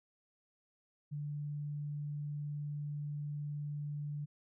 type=tone; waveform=sine; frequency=146.83 Hz; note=D3; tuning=in tune; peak=-37 dBFS; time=1.11-4.26 s; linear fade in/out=20 ms; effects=none